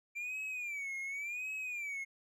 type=tone with vibrato; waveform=triangle; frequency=2349 Hz; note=D7; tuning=in tune; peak=-36 dBFS; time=0.15-2.05 s; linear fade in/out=20 ms; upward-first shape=sine; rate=0.9 Hz; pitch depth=150 cents each way; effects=none